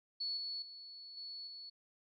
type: tone with level steps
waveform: sine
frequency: 4412 Hz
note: C#8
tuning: 9 cents flat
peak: -36 / -39 / -49 / -44 / -47 dBFS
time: 0.2-1.7 s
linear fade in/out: 10 ms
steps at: 0.37 / 0.62 / 1.17 / 1.47 s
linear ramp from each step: 2 ms
effects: none